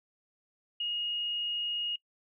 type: tone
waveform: sine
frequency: 2869 Hz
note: F7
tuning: 46 cents sharp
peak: -30 dBFS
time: 0.8-1.96 s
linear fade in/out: 5 ms
effects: noise-tail reverb RT60 0.1 s tail -22 dB re dry